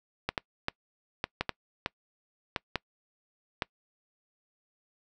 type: clicks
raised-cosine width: 0.3 ms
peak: -12 dBFS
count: 10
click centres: 0.29 / 0.378 / 0.684 / 1.241 / 1.41 / 1.493 / 1.861 / 2.562 / 2.757 / 3.622 s
effects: noise-tail reverb RT60 0.1 s tail -25 dB re dry